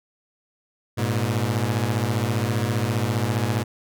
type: beating tone pair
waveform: sawtooth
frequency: 104.4 / 119.4 Hz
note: G#2 / A#2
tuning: +10 / +42 cents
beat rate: 15 Hz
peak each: -20 dBFS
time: 0.97-3.64 s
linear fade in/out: 20 ms
effects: none